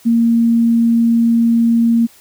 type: tone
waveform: sine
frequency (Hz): 231.7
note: A#3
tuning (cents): -10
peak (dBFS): -9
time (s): 0.05-2.07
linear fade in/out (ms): 20
effects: white hiss -46 dBFS RMS until 2.2 s